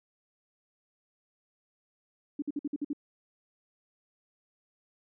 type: tone bursts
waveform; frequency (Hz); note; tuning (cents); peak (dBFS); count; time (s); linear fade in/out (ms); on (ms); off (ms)
sine; 290; D4; -22; -29; 7; 2.39-2.932; 5; 32; 53
effects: none